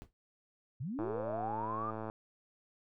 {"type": "noise with exponential decay", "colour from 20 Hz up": "brown", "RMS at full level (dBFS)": -46, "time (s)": [0.02, 0.13], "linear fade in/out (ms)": 0, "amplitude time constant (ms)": 23}
{"type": "linear sweep", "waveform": "sine", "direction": "up", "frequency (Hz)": [107.5, 1229], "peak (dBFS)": -36, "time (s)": [0.8, 1.91], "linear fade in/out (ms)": 10}
{"type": "click train", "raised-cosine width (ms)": 1, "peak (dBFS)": -27, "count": 123, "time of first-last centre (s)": [0.99, 2.099], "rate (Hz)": 110}
{"effects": []}